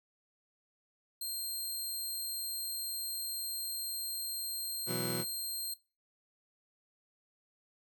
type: tone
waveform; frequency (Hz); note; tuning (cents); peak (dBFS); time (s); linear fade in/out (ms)
15% pulse; 4186; C8; 0; -30; 1.21-5.74; 5
type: chord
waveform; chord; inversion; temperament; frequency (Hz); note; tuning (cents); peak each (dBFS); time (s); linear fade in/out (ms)
20% pulse; B suspended fourth; none; just; 123.47 / 164.63 / 185.21; B2 / E3 / F#3; 0 / -2 / +2; -35; 4.86-5.25; 50
effects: noise-tail reverb RT60 0.3 s tail -20 dB re dry